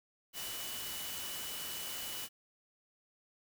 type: tone in noise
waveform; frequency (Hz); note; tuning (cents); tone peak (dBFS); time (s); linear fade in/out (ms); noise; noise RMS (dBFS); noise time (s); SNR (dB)
sine; 2960; F#7; 0; -46; 0.33-2.29; 50; white; -42; 0.33-2.29; -7
effects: none